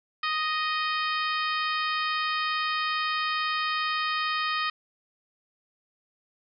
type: harmonic tone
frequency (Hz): 622.3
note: D#5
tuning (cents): 0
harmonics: 2 / 3 / 4 / 5 / 6 / 7 / 8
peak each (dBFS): -28 / -32 / -34 / -36 / -38 / -39 / -40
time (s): 0.23-4.7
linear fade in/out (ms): 5
effects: none